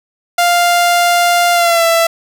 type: tone with pitch glide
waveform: sawtooth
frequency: 698.5 to 666.2 Hz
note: F5 to E5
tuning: 0 to +18 cents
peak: -5 dBFS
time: 0.38-2.07 s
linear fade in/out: 5 ms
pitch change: -82 cents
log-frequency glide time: 1.53-1.85 s
effects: none